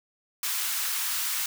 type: high-pass noise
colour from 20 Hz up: white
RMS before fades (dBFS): -29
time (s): 0.43-1.46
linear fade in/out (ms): 2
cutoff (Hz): 1000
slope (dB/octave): 24
effects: none